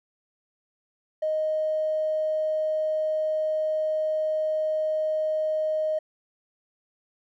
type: tone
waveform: triangle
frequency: 622.3 Hz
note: D#5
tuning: in tune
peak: -19 dBFS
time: 1.22-5.99 s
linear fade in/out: 10 ms
effects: tanh soft clip ceiling -21 dBFS